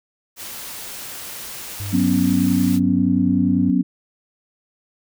white noise, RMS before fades -33 dBFS, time 0.36-2.8 s, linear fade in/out 50 ms
triangle tone, 99.5 Hz, G2, 26 cents sharp, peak -24 dBFS, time 1.8-3.7 s, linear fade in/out 0 ms
sine chord, F# suspended fourth, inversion none, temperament equal, 185 / 246.9 / 277.2 Hz, F#3 / B3 / C#4, 0 / 0 / 0 cents, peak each -19 dBFS, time 1.92-3.83 s, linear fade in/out 20 ms
effects none

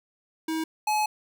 square tone pair in turn, 320 / 850.9 Hz, D#4 / G#5, +49 / +42 cents, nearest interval octave + perfect fourth, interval 1693 cents, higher second, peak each -27 / -23 dBFS, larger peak second, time 0.48-0.64 / 0.87-1.06 s, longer second, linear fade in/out 5 ms, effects none

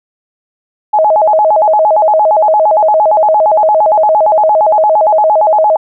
sine tone with vibrato, 732 Hz, F#5, 19 cents flat, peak -5 dBFS, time 0.93-5.77 s, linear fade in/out 10 ms, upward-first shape square, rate 8.7 Hz, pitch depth 250 cents each way, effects none

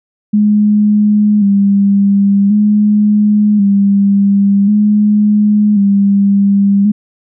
sine tone with vibrato, 204.2 Hz, G#3, 29 cents flat, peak -6 dBFS, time 0.33-6.92 s, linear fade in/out 10 ms, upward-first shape square, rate 0.46 Hz, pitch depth 42 cents each way, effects none

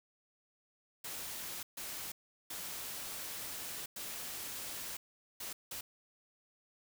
white noise bursts at uneven times, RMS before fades -43 dBFS, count 6, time 1.04-1.63 / 1.77-2.12 / 2.5-3.86 / 3.96-4.97 / 5.4-5.53 / 5.71-5.81 s, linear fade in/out 5 ms, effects none

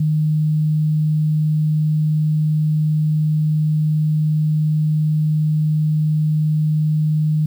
sine tone, 153.8 Hz, D#3, 20 cents flat, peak -14 dBFS, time 0-7.46 s, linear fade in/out 5 ms, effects 8-bit

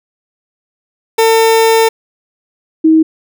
30% pulse / sine tone pair in turn, 450 / 318.2 Hz, A4 / D#4, +39 / +39 cents, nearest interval tritone, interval 600 cents, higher first, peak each -4 dBFS, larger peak neither, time 1.18-1.89 / 2.84-3.03 s, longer first, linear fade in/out 10 ms, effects none

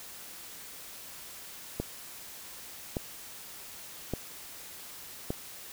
click train, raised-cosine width 2 ms, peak -17 dBFS, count 4, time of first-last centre 1.8-5.305 s, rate 0.856 Hz, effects white hiss -46 dBFS RMS until 5.72 s

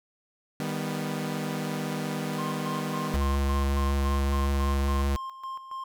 sawtooth chord, Eb augmented, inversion none, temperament equal with one note detuned, 155.56 / 198.5 / 246.9 Hz, Eb3 / G3 / B3, 0 / +22 / 0 cents, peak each -29 / -30 / -30 dBFS, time 0.6-3.16 s, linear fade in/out 0 ms
triangle tone with tremolo, 1059 Hz, C6, 21 cents sharp, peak -31 dBFS, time 2.38-5.84 s, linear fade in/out 5 ms, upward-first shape square, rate 3.6 Hz, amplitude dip 65%
square tone with vibrato, 69.3 Hz, C#2, in tune, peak -24 dBFS, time 3.14-5.16 s, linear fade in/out 0 ms, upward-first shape triangle, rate 5.3 Hz, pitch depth 15 cents each way
effects none

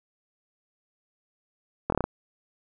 slowing click train, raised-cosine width 1 ms, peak -10 dBFS, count 6, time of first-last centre 1.9-2.04 s, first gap 23 ms, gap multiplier 1.1, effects none

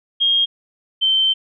sine tone pair in turn, 3240 / 3104 Hz, G#7 / G7, -43 / -18 cents, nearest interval minor second, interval 75 cents, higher first, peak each -13 dBFS, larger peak neither, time 0.2-0.46 / 1.01-1.34 s, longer second, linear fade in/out 20 ms, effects none

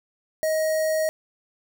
square tone with notch filter, 629 Hz, D#5, 19 cents sharp, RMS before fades -23 dBFS, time 0.43-1.09 s, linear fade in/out 0 ms, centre 3100 Hz, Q 0.93, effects none

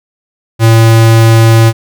square tone, 113.3 Hz, A#2, 49 cents flat, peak -3 dBFS, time 0.59-1.73 s, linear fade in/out 50 ms, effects none

